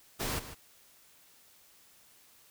pink noise with echo, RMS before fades -34 dBFS, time 0.19-0.4 s, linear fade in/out 20 ms, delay 150 ms, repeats 1, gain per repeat -12 dB, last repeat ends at 0.55 s, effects white hiss -61 dBFS RMS until 2.5 s

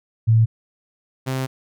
sine / sawtooth tone pair in turn, 112.4 / 131.36 Hz, A2 / C3, +37 / +7 cents, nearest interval minor third, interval 270 cents, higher second, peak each -11 / -18 dBFS, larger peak first, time 0.27-0.46 / 1.26-1.47 s, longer second, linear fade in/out 20 ms, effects none

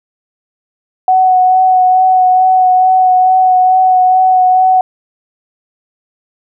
sine tone with vibrato, 743 Hz, F#5, 7 cents sharp, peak -5 dBFS, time 1.08-4.81 s, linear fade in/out 2 ms, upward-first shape sine, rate 2.3 Hz, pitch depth 15 cents each way, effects none

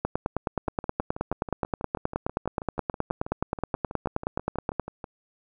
two click trains, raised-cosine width 1 ms, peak -21 / -11 dBFS, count 28 / 46, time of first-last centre 0.68-5.042 / 0.05-4.797 s, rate 6.19 / 9.48 Hz, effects none

